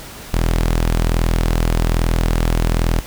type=tone; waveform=sawtooth; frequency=41.2 Hz; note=E1; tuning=in tune; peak=-10 dBFS; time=0.33-3.01 s; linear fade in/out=10 ms; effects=pink hiss -35 dBFS RMS until 3.06 s